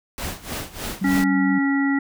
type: noise with tremolo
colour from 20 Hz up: pink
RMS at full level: -28 dBFS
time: 0.18-1.24 s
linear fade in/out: 0 ms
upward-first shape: sine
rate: 3.3 Hz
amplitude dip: 85%
type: tone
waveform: sine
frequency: 192 Hz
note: G3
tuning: 36 cents flat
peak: -21 dBFS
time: 1.01-1.59 s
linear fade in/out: 10 ms
type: harmonic tone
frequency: 277.2 Hz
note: C#4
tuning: in tune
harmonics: 1 / 3 / 5 / 7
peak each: -18 / -31 / -32 / -26 dBFS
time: 1.04-1.99 s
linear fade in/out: 5 ms
effects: none